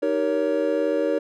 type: chord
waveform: triangle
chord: Eb dominant seventh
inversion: none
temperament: just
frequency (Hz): 311.1 / 388.9 / 466.7 / 560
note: Eb4 / G4 / Bb4 / Db5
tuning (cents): 0 / -14 / +2 / +18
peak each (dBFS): -24 / -27 / -23 / -22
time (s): 0.02-1.19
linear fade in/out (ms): 10
effects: none